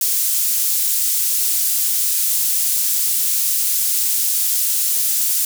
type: high-pass noise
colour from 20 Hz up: pink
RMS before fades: -18 dBFS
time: 0.01-5.45 s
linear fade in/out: 2 ms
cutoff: 8600 Hz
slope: 12 dB/octave
effects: none